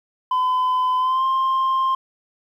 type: tone with pitch glide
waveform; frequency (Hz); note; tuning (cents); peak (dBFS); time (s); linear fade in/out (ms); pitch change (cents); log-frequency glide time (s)
sine; 1014 to 1055.2; B5 to C6; +45 to +14; -14; 0.31-1.95; 5; +69; 0.98-1.25
effects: tanh soft clip ceiling -16 dBFS + 9-bit